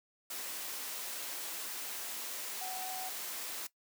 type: tone in noise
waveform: sine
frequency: 750 Hz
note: F#5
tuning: 23 cents sharp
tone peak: -41 dBFS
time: 2.61-3.09 s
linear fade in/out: 5 ms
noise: white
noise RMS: -41 dBFS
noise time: 0.3-3.67 s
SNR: -3 dB
effects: noise-tail reverb RT60 0.1 s tail -18 dB re dry + high-pass 300 Hz 12 dB/octave